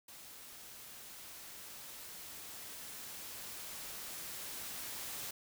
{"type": "noise with level ramp", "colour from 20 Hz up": "white", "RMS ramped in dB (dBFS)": [-53, -43], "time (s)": [0.08, 5.31], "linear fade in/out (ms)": 5, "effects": []}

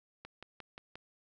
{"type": "click train", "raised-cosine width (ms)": 0.3, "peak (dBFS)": -30, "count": 5, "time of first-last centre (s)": [0.25, 0.955], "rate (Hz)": 5.67, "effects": []}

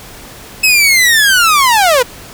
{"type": "linear sweep", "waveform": "sawtooth", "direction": "down", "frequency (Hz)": [2600, 466.2], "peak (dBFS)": -3, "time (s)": [0.63, 2.03], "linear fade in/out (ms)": 10, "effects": ["pink hiss -33 dBFS RMS until 2.33 s"]}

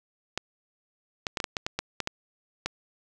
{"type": "clicks", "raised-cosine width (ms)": 0.2, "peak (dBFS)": -11, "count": 11, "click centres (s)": [0.376, 1.268, 1.372, 1.402, 1.442, 1.568, 1.665, 1.79, 2.003, 2.074, 2.66], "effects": []}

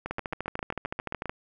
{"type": "two click trains", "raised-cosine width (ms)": 0.5, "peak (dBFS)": [-16, -18], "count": [17, 10], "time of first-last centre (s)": [[0.11, 1.295], [0.06, 1.257]], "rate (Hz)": [13.5, 7.52], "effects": []}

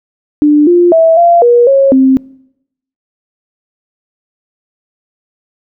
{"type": "tone with pitch steps", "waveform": "sine", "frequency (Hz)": [296.8, 350.3, 653, 687, 479.3, 546, 263.8], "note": ["D4", "F4", "E5", "F5", "A#4", "C#5", "C4"], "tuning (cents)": [18, 5, -17, -29, 48, -26, 14], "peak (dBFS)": -3, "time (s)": [0.42, 2.17], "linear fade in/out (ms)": 0, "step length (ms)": 250, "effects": ["noise-tail reverb RT60 0.8 s tail -24 dB re dry"]}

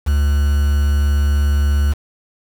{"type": "tone with quantisation", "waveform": "triangle", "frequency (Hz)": 71.6, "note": "D2", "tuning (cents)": -43, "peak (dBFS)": -10, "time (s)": [0.06, 1.94], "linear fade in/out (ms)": 20, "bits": 5, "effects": []}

